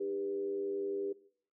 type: tone with frequency modulation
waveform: sine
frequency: 397.9 Hz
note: G4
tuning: 26 cents sharp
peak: -33 dBFS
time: 0-1.13 s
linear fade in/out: 10 ms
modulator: 91.2 Hz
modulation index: 0.57
effects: noise-tail reverb RT60 0.6 s tail -20 dB re dry